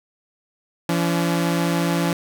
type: tone pair together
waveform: sawtooth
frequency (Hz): 170 / 285.6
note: F3 / D4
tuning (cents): -46 / -48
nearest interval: major sixth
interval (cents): 898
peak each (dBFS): -16 / -20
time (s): 0.89-2.13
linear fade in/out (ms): 2
effects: none